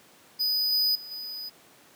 square tone with level steps, 4978 Hz, D#8, in tune, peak -24 / -22 / -40 / -35 dBFS, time 0.39-1.5 s, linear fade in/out 20 ms, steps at 0.72 / 0.95 / 1.11 s, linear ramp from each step 5 ms, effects pink hiss -55 dBFS RMS until 1.95 s + high-pass 200 Hz 12 dB/octave

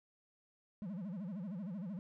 triangle tone with vibrato, 190 Hz, F#3, 46 cents sharp, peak -38 dBFS, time 0.82-1.99 s, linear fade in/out 0 ms, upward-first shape sine, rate 13 Hz, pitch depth 230 cents each way, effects none

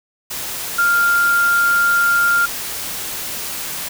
sine tone in noise, 1396.9 Hz, F6, in tune, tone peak -12 dBFS, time 0.78-2.46 s, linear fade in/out 10 ms, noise white, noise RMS -26 dBFS, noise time 0.3-3.89 s, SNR +11 dB, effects none

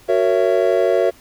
triangle chord, F# dominant seventh, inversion none, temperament just, 370 / 462.5 / 555 / 666 Hz, F#4 / A#4 / C#5 / E5, 0 / -14 / +2 / +18 cents, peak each -17 dBFS, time 0.08-1.11 s, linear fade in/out 20 ms, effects pink hiss -48 dBFS RMS until 1.2 s

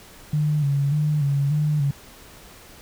sine tone with vibrato, 145.4 Hz, D3, 17 cents flat, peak -18 dBFS, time 0.33-1.91 s, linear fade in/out 5 ms, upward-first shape square, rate 1.7 Hz, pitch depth 60 cents each way, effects pink hiss -46 dBFS RMS until 2.81 s

